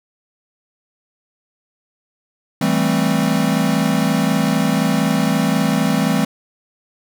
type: chord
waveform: square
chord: A minor seventh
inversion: second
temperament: equal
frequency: 164.81 / 196 / 220 / 261.6 Hz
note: E3 / G3 / A3 / C4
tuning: 0 / 0 / 0 / 0 cents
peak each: -21 dBFS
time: 2.61-6.25 s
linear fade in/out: 5 ms
effects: none